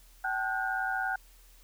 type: tone cluster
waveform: sine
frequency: 766 / 858 / 1455 / 1572 Hz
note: G5 / A5 / F#6 / G6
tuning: -40 / -44 / -29 / +4 cents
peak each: -33 / -40 / -32 / -36 dBFS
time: 0.24-1.16 s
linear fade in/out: 5 ms
effects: added 40 Hz sine -55 dBFS peak until 1.63 s + white hiss -61 dBFS RMS until 1.63 s